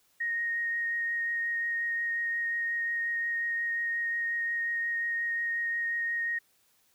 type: tone with vibrato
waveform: sine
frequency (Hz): 1864.7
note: A#6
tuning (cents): 0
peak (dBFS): -28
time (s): 0.2-6.39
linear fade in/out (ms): 10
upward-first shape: triangle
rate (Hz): 5.6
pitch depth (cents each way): 12
effects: white hiss -68 dBFS RMS until 6.94 s